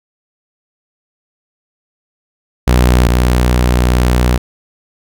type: tone pair in turn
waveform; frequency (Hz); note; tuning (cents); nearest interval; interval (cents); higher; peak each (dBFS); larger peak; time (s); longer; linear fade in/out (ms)
sawtooth; 61.6 / 61.35; B1 / B1; -4 / -11; unison; 7; first; -3 / -5; first; 2.67-3.08 / 3.08-4.38; second; 10
effects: none